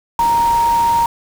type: tone in noise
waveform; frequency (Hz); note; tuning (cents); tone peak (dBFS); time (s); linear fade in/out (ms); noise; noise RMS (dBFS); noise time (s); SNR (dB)
sine; 933; A#5; +1; -11; 0.19-1.06; 2; pink; -28; 0.19-1.06; +14
effects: none